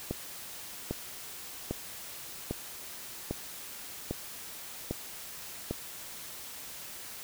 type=click train; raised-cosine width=2 ms; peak=-18 dBFS; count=8; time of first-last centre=0.11-5.71 s; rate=1.25 Hz; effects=white hiss -44 dBFS RMS until 7.23 s